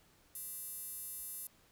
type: tone with high-pass filter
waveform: square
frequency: 400 Hz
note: G4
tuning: 35 cents sharp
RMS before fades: -45 dBFS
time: 0.35-1.47 s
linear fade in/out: 2 ms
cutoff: 11000 Hz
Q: 2.6
effects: pink hiss -67 dBFS RMS until 1.71 s